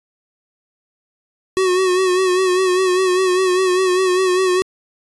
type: tone with vibrato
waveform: square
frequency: 370 Hz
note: F#4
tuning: in tune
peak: -14 dBFS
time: 1.57-4.62 s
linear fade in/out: 0 ms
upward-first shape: sine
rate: 5 Hz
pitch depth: 47 cents each way
effects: resampled to 24000 Hz